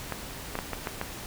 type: clicks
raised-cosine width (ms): 0.5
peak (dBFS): -15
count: 6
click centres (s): 0.123 / 0.554 / 0.589 / 0.733 / 0.872 / 1.014
effects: pink hiss -40 dBFS RMS until 1.26 s